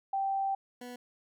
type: tone pair in turn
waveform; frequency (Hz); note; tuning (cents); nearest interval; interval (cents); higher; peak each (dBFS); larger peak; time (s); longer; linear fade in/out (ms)
sine / 20% pulse; 781 / 246; G5 / B3; -7 / -7; octave + minor sixth; 2000; first; -28 / -37; first; 0.13-0.55 / 0.81-0.96; first; 5
effects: none